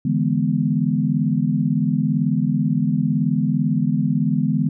sine chord, E dominant seventh, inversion third, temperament equal, 146.83 / 164.81 / 207.7 / 246.9 Hz, D3 / E3 / G#3 / B3, 0 / 0 / 0 / 0 cents, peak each -22 dBFS, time 0.05-4.69 s, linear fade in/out 5 ms, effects none

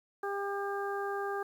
harmonic tone, 400 Hz, G4, 35 cents sharp, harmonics 1 / 2 / 3 / 4, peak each -35 / -38 / -40 / -41 dBFS, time 0.23-1.43 s, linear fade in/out 5 ms, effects 10-bit

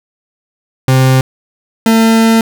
40% pulse tone pair in turn, 130.81 / 225.1 Hz, C3 / A3, 0 / +40 cents, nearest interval major sixth, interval 940 cents, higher second, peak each -5 dBFS, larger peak neither, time 0.88-1.21 / 1.86-2.41 s, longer second, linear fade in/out 2 ms, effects none

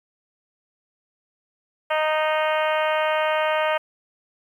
harmonic tone, 310 Hz, D#4, 6 cents flat, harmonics 2 / 3 / 4 / 5 / 6 / 7 / 8 / 9 / 10, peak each -22 / -26 / -28 / -30 / -32 / -33 / -34 / -35 / -36 dBFS, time 1.9-3.78 s, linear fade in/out 10 ms, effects 9-bit

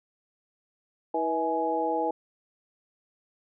harmonic tone with a mistuned harmonic, 161.7 Hz, E3, 33 cents flat, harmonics 2 / 3 / 4 / 5, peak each -32 / -30 / -32 / -28 dBFS, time 1.14-2.11 s, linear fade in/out 5 ms, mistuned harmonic 5, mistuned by +58 cents, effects none

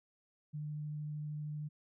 sine tone with vibrato, 150 Hz, D3, 37 cents sharp, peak -38 dBFS, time 0.53-1.69 s, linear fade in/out 20 ms, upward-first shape sine, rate 13 Hz, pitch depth 8 cents each way, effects none

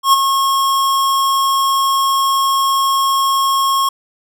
square tone with ADSR envelope, 1087 Hz, C#6, 34 cents flat, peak -6 dBFS, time 0.03-3.89 s, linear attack 100 ms, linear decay 20 ms, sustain -7 dB, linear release 5 ms, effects none

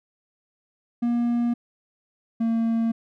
triangle tone pair in turn, 237.8 / 228 Hz, A#3 / A#3, +35 / -38 cents, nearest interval minor second, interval 73 cents, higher first, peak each -18 / -18 dBFS, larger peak neither, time 1.02-1.54 / 2.4-2.92 s, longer neither, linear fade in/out 10 ms, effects none

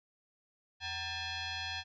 sine tone with frequency modulation, 761 Hz, F#5, 48 cents sharp, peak -36 dBFS, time 0.8-1.84 s, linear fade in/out 50 ms, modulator 845 Hz, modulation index 4.6, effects none

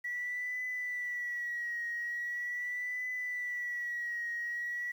sine tone with vibrato, 1943 Hz, B6, 29 cents flat, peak -33 dBFS, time 0.04-4.92 s, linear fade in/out 10 ms, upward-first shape triangle, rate 0.41 Hz, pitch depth 54 cents each way, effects tanh soft clip ceiling -29 dBFS + 10-bit

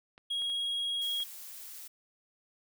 clicks, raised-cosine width 0.3 ms, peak -36 dBFS, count 4, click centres 0.179 / 0.42 / 0.499 / 1.203 s
triangle tone, 3294 Hz, G#7, 15 cents flat, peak -29 dBFS, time 0.3-1.24 s, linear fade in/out 10 ms
blue noise, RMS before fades -46 dBFS, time 1.01-1.88 s, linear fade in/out 10 ms
effects none

